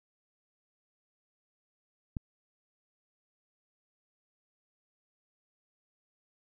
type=click; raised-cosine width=5 ms; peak=-22 dBFS; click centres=2.168 s; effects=none

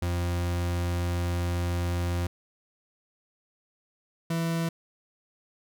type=tone pair in turn; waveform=40% pulse; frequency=87.31 / 165.77 Hz; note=F2 / E3; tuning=0 / +10 cents; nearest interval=major seventh; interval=1110 cents; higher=second; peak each=-25 dBFS; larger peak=neither; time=0.02-2.27 / 4.3-4.69 s; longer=first; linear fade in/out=5 ms; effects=none

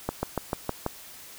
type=slowing click train; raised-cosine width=1 ms; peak=-12 dBFS; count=6; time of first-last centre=0.09-0.864 s; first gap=140 ms; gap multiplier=1.05; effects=white hiss -46 dBFS RMS until 1.38 s

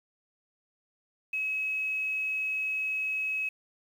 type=tone with quantisation; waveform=sine; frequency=2562 Hz; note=E7; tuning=50 cents flat; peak=-28 dBFS; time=1.33-3.49 s; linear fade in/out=5 ms; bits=9; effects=none

